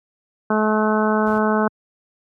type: harmonic tone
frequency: 215 Hz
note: A3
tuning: 40 cents flat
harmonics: 1 / 2 / 3 / 4 / 5 / 6 / 7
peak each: -19 / -22 / -24 / -25 / -26 / -27 / -27 dBFS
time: 0.5-1.68 s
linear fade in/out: 5 ms
type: noise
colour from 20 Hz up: brown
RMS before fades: -32 dBFS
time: 1.26-1.39 s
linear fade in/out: 10 ms
effects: high-pass 100 Hz 12 dB/octave